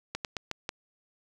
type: slowing click train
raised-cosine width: 0.2 ms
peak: -15 dBFS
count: 5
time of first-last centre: 0.15-0.691 s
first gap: 98 ms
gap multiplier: 1.22
effects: none